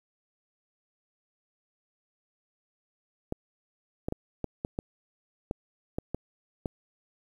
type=clicks; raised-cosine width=2 ms; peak=-17 dBFS; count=10; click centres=3.324 / 4.085 / 4.124 / 4.443 / 4.649 / 4.789 / 5.511 / 5.985 / 6.146 / 6.658 s; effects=9-bit